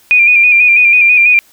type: tone with vibrato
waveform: sine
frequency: 2427 Hz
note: D#7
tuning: 44 cents flat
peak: -4 dBFS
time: 0.11-1.39 s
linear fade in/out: 0 ms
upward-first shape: square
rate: 6.1 Hz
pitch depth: 35 cents each way
effects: white hiss -47 dBFS RMS until 1.52 s